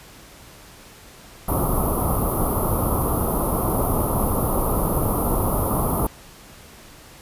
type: band-stop noise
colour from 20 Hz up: pink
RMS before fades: -21 dBFS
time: 1.48-6.07 s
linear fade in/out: 5 ms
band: 1300 to 10000 Hz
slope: 96 dB/octave
effects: pink hiss -45 dBFS RMS until 7.21 s + resampled to 32000 Hz